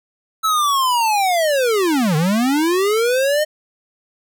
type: linear two-way sweep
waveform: square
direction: down then up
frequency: 1318.5 to 146.83 to 619 Hz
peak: -15 dBFS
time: 0.43-3.45 s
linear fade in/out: 20 ms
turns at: 2.16 s
effects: none